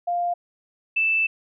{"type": "tone pair in turn", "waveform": "sine", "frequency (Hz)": [700, 2643], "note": ["F5", "E7"], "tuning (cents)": [4, 4], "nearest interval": "octave + major seventh", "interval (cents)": 2300, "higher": "second", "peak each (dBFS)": [-21, -18], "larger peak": "second", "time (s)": [[0.07, 0.34], [0.96, 1.27]], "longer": "second", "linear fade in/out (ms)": 10, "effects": []}